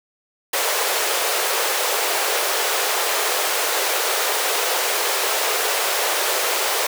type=high-pass noise; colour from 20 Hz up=pink; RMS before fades=-21 dBFS; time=0.53-6.87 s; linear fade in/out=5 ms; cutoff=400 Hz; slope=48 dB/octave; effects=none